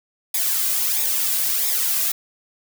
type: noise with flanger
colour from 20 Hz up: blue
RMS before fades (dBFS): -21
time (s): 0.34-2.12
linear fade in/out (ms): 5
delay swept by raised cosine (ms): 0.67 to 2.27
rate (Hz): 1.5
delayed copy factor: -0.65
effects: none